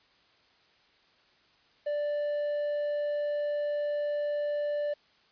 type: tone with quantisation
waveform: triangle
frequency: 587.3 Hz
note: D5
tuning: in tune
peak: -26 dBFS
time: 1.86-4.94 s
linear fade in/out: 10 ms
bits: 9
effects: white hiss -64 dBFS RMS until 5.31 s + resampled to 11025 Hz